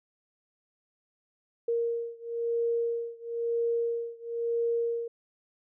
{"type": "beating tone pair", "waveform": "sine", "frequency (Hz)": [466.2, 467.2], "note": ["A#4", "A#4"], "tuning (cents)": [0, 4], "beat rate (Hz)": 1, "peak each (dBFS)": [-30, -31], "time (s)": [1.68, 5.08], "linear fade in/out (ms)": 5, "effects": []}